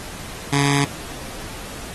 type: tone with notch filter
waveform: 10% pulse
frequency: 141.3 Hz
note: C#3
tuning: 34 cents sharp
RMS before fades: -18 dBFS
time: 0.52-0.85 s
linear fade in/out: 10 ms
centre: 570 Hz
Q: 0.95
effects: pink hiss -35 dBFS RMS until 1.94 s + AAC 32 kbps